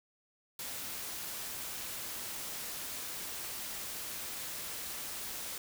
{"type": "noise", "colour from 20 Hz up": "white", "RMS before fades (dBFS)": -41, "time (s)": [0.59, 5.58], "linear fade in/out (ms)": 2, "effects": []}